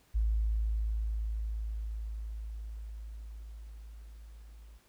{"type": "tone with level ramp", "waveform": "sine", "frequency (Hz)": 54.3, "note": "A1", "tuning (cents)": -22, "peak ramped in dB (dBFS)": [-25, -49], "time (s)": [0.14, 4.79], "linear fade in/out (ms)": 20, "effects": ["pink hiss -66 dBFS RMS until 4.88 s"]}